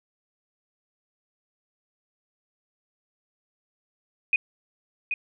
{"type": "tone with echo", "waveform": "sine", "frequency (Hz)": 2489, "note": "D#7", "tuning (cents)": 0, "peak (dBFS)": -17, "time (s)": [4.33, 4.36], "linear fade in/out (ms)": 2, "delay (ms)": 780, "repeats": 1, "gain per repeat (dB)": -7, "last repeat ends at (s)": 5.14, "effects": []}